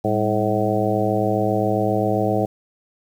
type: harmonic tone with a mistuned harmonic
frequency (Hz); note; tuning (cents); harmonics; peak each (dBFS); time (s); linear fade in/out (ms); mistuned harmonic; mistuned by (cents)
107.5; A2; -40; 1 / 2 / 3 / 4 / 5 / 6 / 7; -25 / -25 / -25 / -25 / -25 / -25 / -25; 0.04-2.46; 10; 2; -100
effects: 8-bit